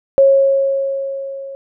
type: tone with level ramp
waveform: sine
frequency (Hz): 546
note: C#5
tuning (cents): -26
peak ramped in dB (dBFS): -5 to -27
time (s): 0.18-1.55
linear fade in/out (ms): 0
effects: none